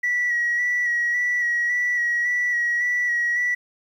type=tone with vibrato; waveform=sine; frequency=1933 Hz; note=B6; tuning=38 cents flat; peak=-18 dBFS; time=0.03-3.55 s; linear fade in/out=10 ms; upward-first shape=square; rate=1.8 Hz; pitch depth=21 cents each way; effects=tanh soft clip ceiling -16 dBFS + 9-bit